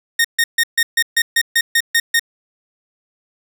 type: tone bursts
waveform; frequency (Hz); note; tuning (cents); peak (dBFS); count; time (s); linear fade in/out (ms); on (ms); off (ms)
sawtooth; 1847; A#6; -16; -8; 11; 0.19-2.195; 5; 55; 140
effects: 7-bit